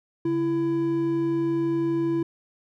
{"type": "tone pair together", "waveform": "triangle", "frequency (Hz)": [141.19, 333.5], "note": ["C#3", "E4"], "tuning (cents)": [32, 20], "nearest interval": "octave + minor third", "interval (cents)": 1488, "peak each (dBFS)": [-30, -20], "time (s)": [0.25, 2.23], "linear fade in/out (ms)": 5, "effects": []}